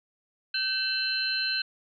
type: tone cluster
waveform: sine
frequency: 1543 / 2659 / 3020 / 4115 Hz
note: G6 / E7 / F#7 / C8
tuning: -28 / +14 / +35 / -30 cents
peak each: -31 / -34 / -37 / -28 dBFS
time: 0.54-1.62 s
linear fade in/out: 5 ms
effects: none